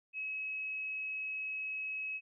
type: tone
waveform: sine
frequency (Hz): 2564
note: E7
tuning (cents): -49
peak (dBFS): -36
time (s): 0.13-2.21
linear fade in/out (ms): 50
effects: none